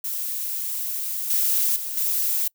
violet noise with level steps, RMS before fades -28 / -21 / -30 / -23 dBFS, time 0.04-2.48 s, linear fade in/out 5 ms, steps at 1.3 / 1.76 / 1.97 s, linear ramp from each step 2 ms, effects noise-tail reverb RT60 0.1 s tail -26 dB re dry

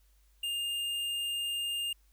sine tone with hard clipping, 2813 Hz, F7, 12 cents sharp, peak -33 dBFS, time 0.43-1.93 s, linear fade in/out 5 ms, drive 11 dB, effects added 50 Hz sine -62 dBFS peak until 2.12 s + white hiss -72 dBFS RMS until 2.12 s

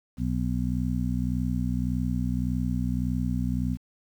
harmonic tone, 61.74 Hz, B1, in tune, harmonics 1 / 2 / 3 / 4, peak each -30 / -30 / -30 / -30 dBFS, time 0.17-3.78 s, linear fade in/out 50 ms, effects 9-bit

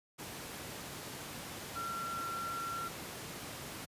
sine tone in noise, 1364 Hz, F6, 41 cents flat, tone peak -37 dBFS, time 1.75-2.89 s, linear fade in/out 20 ms, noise pink, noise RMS -44 dBFS, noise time 0.18-3.86 s, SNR +4 dB, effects high-pass 100 Hz 12 dB/octave + resampled to 32000 Hz

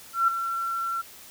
sine tone with ADSR envelope, 1356 Hz, E6, 49 cents sharp, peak -16 dBFS, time 0.13-1.02 s, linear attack 150 ms, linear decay 4 ms, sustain -10 dB, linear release 15 ms, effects white hiss -47 dBFS RMS until 1.3 s

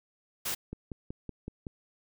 white noise, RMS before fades -33 dBFS, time 0.45-0.55 s, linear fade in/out 10 ms
click train, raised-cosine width 3 ms, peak -25 dBFS, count 6, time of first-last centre 0.73-1.668 s, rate 5.33 Hz
effects none

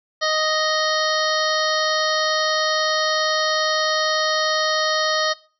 harmonic tone, 622.3 Hz, D#5, in tune, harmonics 1 / 2 / 3 / 5 / 6 / 7 / 8 / 9, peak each -23 / -24 / -25 / -30 / -30 / -26 / -31 / -31 dBFS, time 0.21-5.34 s, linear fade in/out 20 ms, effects noise-tail reverb RT60 0.4 s tail -21 dB re dry

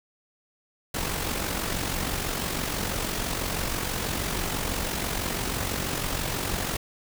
pink noise with amplitude modulation, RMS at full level -27 dBFS, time 0.94-6.77 s, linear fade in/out 5 ms, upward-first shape sine, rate 46.1 Hz, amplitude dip 50%, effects none

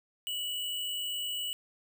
sine tone with sample-and-hold, 2949 Hz, F#7, 6 cents flat, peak -32 dBFS, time 0.27-1.53 s, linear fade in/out 0 ms, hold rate 11025 Hz, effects none

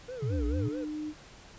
triangle tone with vibrato, 466.2 Hz, A#4, in tune, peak -35 dBFS, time 0.08-0.85 s, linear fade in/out 10 ms, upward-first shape sine, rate 4.6 Hz, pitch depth 190 cents each way
sine exponential two-way sweep, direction down then up, 146.83 to 55 to 132 Hz, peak -28 dBFS, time 0.22-0.69 s, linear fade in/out 10 ms, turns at 0.46 s
sine tone with pitch glide, 293.7 to 304.4 Hz, D4 to D#4, 0 to -38 cents, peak -33 dBFS, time 0.29-1.14 s, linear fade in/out 50 ms, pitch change +62 cents, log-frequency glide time 0.4-0.96 s
effects pink hiss -52 dBFS RMS until 1.58 s + resampled to 16000 Hz

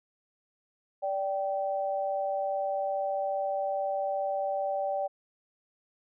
sine tone pair together, 583 / 778.2 Hz, D5 / G5, -13 / -13 cents, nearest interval perfect fourth, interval 500 cents, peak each -30 / -31 dBFS, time 1.02-5.08 s, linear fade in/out 20 ms, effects none

